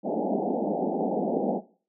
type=band-pass noise; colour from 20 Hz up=pink; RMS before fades=-27 dBFS; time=0.03-1.61 s; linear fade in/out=50 ms; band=180 to 830 Hz; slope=96 dB/octave; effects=noise-tail reverb RT60 0.4 s tail -18 dB re dry